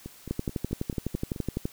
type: two click trains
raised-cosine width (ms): 3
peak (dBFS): -24 / -15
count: 7 / 17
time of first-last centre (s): 0.06-1.362 / 0.31-1.655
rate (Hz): 4.61 / 11.9
effects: white hiss -52 dBFS RMS until 1.72 s